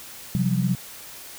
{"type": "chord", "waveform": "sine", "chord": "C suspended fourth", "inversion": "none", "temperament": "equal with one note detuned", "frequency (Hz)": [130.81, 174.61, 191.08], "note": ["C3", "F3", "G3"], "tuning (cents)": [0, 0, -44], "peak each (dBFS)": -24, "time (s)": [0.35, 0.75], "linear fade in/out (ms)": 0, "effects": ["white hiss -41 dBFS RMS until 1.38 s"]}